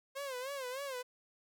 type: tone with vibrato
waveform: sawtooth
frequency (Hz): 530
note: C5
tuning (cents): +22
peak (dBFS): -35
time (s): 0.15-1.03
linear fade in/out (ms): 20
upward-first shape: sine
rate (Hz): 3.3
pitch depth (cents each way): 120
effects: none